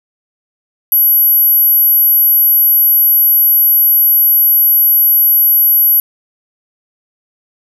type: tone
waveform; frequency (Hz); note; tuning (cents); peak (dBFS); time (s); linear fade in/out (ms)
sine; 11740; F#9; -15; -6; 0.92-6; 2
effects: none